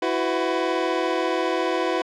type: chord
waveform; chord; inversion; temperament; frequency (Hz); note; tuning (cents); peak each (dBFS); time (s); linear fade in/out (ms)
25% pulse; E suspended second; none; equal with one note detuned; 329.6 / 370 / 501.6; E4 / F#4 / B4; 0 / 0 / +27; -22; 0.02-2.02; 5
effects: low-pass 4000 Hz 12 dB/octave